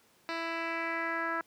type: tone with low-pass filter sweep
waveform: 10% pulse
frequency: 331.1 Hz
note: E4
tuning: 8 cents sharp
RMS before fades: -34 dBFS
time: 0.29-1.41 s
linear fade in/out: 0 ms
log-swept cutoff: 3600 to 1500 Hz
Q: 2.8
effects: pink hiss -65 dBFS RMS until 1.46 s + high-pass 150 Hz 12 dB/octave